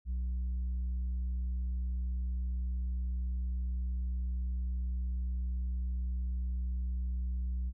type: tone with tanh clipping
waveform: sine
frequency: 61.74 Hz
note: B1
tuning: in tune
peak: -32 dBFS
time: 0.05-7.73 s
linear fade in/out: 50 ms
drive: 3 dB
effects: none